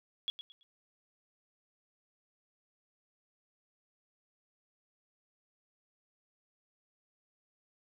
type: tone with echo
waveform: sine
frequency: 3348 Hz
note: G#7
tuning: 13 cents sharp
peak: -31 dBFS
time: 0.28-0.3 s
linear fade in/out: 0 ms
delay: 110 ms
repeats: 3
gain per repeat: -11 dB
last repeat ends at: 0.63 s
effects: none